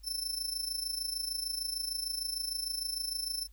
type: tone with amplitude modulation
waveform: sawtooth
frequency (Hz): 5310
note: E8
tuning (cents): +12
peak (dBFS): -28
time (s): 0.03-3.48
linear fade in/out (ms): 50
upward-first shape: sine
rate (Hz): 26.6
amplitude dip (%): 70
effects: added 50 Hz sine -52 dBFS peak until 3.52 s + white hiss -70 dBFS RMS until 3.52 s